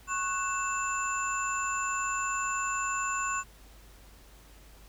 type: tone cluster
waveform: sine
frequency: 1097 / 1488 / 2655 / 7130 Hz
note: C#6 / F#6 / E7 / A8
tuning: -18 / +9 / +12 / +22 cents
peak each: -31 / -35 / -38 / -36 dBFS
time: 0.07-3.44 s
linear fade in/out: 50 ms
effects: added 50 Hz sine -53 dBFS peak until 4.88 s + pink hiss -57 dBFS RMS until 4.88 s